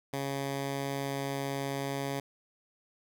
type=tone; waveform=10% pulse; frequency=138.4 Hz; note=C#3; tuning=2 cents flat; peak=-24 dBFS; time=0.13-2.2 s; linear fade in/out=5 ms; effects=none